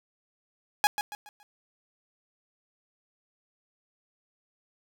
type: tone with echo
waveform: sawtooth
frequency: 830.6 Hz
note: G#5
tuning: in tune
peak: -15 dBFS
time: 0.84-0.87 s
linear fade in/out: 0 ms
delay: 140 ms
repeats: 4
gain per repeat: -9 dB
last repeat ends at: 1.43 s
effects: none